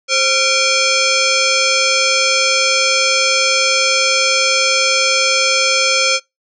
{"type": "tone with frequency modulation", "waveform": "sine", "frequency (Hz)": 1480, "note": "F#6", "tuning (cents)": 0, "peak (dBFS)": -11, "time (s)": [0.08, 6.2], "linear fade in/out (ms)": 50, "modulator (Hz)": 950, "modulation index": 5.3, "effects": ["noise-tail reverb RT60 0.2 s tail -26 dB re dry"]}